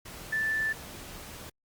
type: tone in noise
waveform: sine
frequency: 1760 Hz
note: A6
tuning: in tune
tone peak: -26 dBFS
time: 0.32-0.73 s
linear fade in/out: 10 ms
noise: pink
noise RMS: -44 dBFS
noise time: 0.05-1.5 s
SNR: +15 dB
effects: Opus 48 kbps